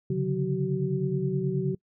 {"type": "tone cluster", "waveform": "sine", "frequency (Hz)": [136.5, 146, 183.2, 378.7], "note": ["C#3", "D3", "F#3", "F#4"], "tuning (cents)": [-26, -10, -17, 40], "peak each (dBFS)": -30, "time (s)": [0.1, 1.75], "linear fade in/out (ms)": 5, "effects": ["noise-tail reverb RT60 0.1 s tail -25 dB re dry"]}